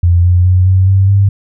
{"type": "tone with pitch steps", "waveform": "sine", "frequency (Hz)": [86.8, 89.14, 91.54, 94, 96.53, 99.13], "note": ["F2", "F2", "F#2", "F#2", "G2", "G2"], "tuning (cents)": [-10, 36, -18, 28, -26, 20], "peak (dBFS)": -5, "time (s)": [0.03, 1.29], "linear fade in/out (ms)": 5, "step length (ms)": 210, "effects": []}